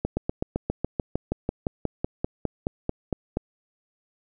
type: slowing click train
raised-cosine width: 2 ms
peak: -11 dBFS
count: 20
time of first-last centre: 0.05-3.371 s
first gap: 120 ms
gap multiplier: 1.04
effects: none